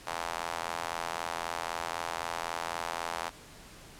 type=tone with high-pass filter; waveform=square; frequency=41.93 Hz; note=E1; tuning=30 cents sharp; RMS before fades=-36 dBFS; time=0.06-3.3 s; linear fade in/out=20 ms; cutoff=840 Hz; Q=1.8; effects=pink hiss -51 dBFS RMS until 3.99 s + low-pass 11000 Hz 12 dB/octave